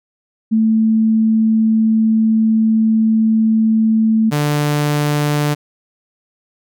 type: tone pair in turn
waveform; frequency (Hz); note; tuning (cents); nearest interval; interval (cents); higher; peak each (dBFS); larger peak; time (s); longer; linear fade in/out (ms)
sine / sawtooth; 221.1 / 147.57; A3 / D3; +9 / +9; perfect fifth; 700; first; -10; neither; 0.51-4.31 / 4.31-5.55; first; 20
effects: none